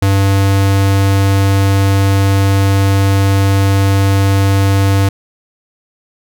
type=tone; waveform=square; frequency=98 Hz; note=G2; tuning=in tune; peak=-9 dBFS; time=0.02-5.09 s; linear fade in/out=5 ms; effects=none